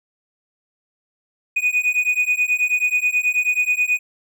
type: beating tone pair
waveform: triangle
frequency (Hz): 2475 / 2484.3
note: D#7 / D#7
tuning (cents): -10 / -3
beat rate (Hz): 9.3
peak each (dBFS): -18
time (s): 1.56-3.99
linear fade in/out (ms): 10
effects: none